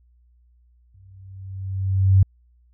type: tone with exponential growth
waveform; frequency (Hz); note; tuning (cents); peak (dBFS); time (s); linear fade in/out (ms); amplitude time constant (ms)
sine; 95.8; G2; -39; -9; 0.94-2.23; 5; 280
effects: added 60 Hz sine -54 dBFS peak until 2.73 s